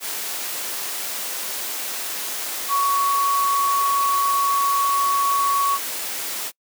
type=tone in noise; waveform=sine; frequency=1118 Hz; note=C#6; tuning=14 cents sharp; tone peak=-17 dBFS; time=2.68-5.79 s; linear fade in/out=50 ms; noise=white; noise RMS=-28 dBFS; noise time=0-6.52 s; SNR=+8 dB; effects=noise-tail reverb RT60 0.1 s tail -26 dB re dry + high-pass 300 Hz 12 dB/octave